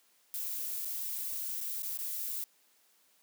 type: noise with dropouts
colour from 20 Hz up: violet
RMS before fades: -37 dBFS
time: 0.34-2.44 s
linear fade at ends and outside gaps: 1 ms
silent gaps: 0.849-0.853 / 1.606-1.611 / 1.822-1.831 / 1.974-1.988 s
effects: white hiss -68 dBFS RMS until 3.22 s + high-pass 200 Hz 12 dB/octave